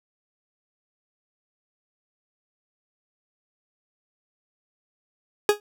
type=tone with exponential decay; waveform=40% pulse; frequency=415.3 Hz; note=G#4; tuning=in tune; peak=-11 dBFS; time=5.49-5.6 s; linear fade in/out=1 ms; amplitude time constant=22 ms; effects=none